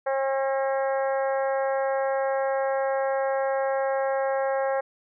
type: harmonic tone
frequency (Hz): 269.7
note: C#4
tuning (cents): -47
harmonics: 2 / 3 / 4 / 5 / 6 / 7 / 8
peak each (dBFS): -24 / -29 / -36 / -39 / -37 / -40 / -48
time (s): 0.06-4.81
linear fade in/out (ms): 10
effects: none